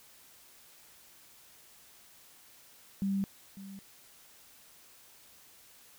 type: tone with echo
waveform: sine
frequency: 196 Hz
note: G3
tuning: in tune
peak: -28 dBFS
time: 3.02-3.24 s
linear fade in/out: 0 ms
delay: 550 ms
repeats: 1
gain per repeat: -15 dB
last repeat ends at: 3.79 s
effects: white hiss -58 dBFS RMS until 5.98 s